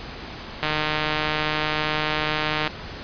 click train, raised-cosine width 0.3 ms, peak -7 dBFS, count 314, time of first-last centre 0.63-2.676 s, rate 153 Hz, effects pink hiss -36 dBFS RMS until 3.03 s + resampled to 11025 Hz

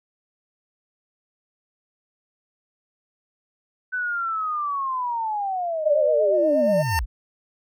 sine linear sweep, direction down, 1514 to 38.02 Hz, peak -23 dBFS, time 3.92-7.06 s, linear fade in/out 20 ms
sine tone with vibrato, 603 Hz, D5, 46 cents sharp, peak -17 dBFS, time 5.84-6.83 s, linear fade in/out 20 ms, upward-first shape sine, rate 8.4 Hz, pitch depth 63 cents each way
25% pulse tone with exponential growth, 904 Hz, A5, 47 cents sharp, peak -16 dBFS, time 6.34-6.99 s, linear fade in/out 0 ms, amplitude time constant 140 ms
effects none

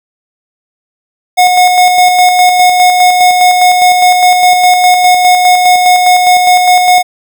square tone with tremolo, 726 Hz, F#5, 33 cents flat, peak -3 dBFS, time 1.37-7.03 s, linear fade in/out 20 ms, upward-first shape square, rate 4.9 Hz, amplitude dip 35%, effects none

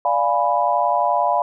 sine chord, D diminished seventh, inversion none, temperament equal, 587.3 / 698.5 / 830.6 / 987.8 Hz, D5 / F5 / Ab5 / Cb6, 0 / 0 / 0 / 0 cents, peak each -23 / -20 / -22 / -20 dBFS, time 0.05-1.42 s, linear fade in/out 2 ms, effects none

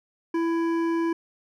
triangle tone with hard clipping, 332.6 Hz, E4, 16 cents sharp, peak -24 dBFS, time 0.34-1.13 s, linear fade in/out 5 ms, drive 15 dB, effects none

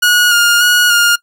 sawtooth tone with vibrato, 1434 Hz, F6, 45 cents sharp, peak -4 dBFS, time 0.02-1.16 s, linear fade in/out 10 ms, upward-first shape square, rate 1.7 Hz, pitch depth 22 cents each way, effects noise-tail reverb RT60 0.1 s tail -21 dB re dry

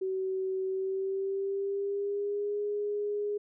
sine tone with pitch glide, 378.8 to 413.1 Hz, F#4 to G#4, +41 to -9 cents, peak -29 dBFS, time 0.01-3.38 s, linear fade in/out 10 ms, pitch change +150 cents, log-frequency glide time 0.65-2.6 s, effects none

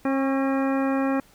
harmonic tone with a mistuned harmonic, 269.7 Hz, C#4, 47 cents flat, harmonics 1 / 2 / 3 / 4 / 5 / 6 / 7 / 9, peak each -22 / -28 / -32 / -34 / -36 / -38 / -39 / -41 dBFS, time 0.05-1.2 s, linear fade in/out 2 ms, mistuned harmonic 4, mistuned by +37 cents, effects pink hiss -56 dBFS RMS until 1.34 s

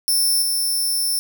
10% pulse tone with level steps, 5360 Hz, E8, 28 cents sharp, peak -10 / -13 dBFS, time 0.08-1.19 s, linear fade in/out 0 ms, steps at 0.42 s, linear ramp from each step 2 ms, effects none

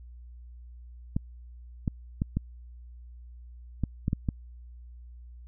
clicks, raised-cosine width 5 ms, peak -14 dBFS, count 8, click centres 1.165 / 1.878 / 2.219 / 2.37 / 3.837 / 4.081 / 4.131 / 4.288 s, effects added 60 Hz sine -44 dBFS peak until 5.47 s

